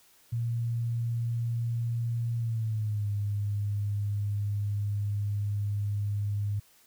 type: tone with pitch glide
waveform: sine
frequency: 117 to 102.44 Hz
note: A#2 to G#2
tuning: +7 to -23 cents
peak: -27 dBFS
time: 0.32-6.6 s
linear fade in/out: 10 ms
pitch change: -230 cents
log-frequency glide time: 2.37-3.08 s
effects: white hiss -61 dBFS RMS until 6.86 s